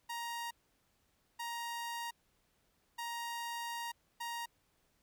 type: tone bursts at uneven times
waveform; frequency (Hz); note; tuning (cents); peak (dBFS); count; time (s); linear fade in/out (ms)
sawtooth; 938; A#5; +11; -35; 4; 0.09-0.51 / 1.39-2.11 / 2.98-3.92 / 4.2-4.46; 10
effects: pink hiss -75 dBFS RMS until 5.02 s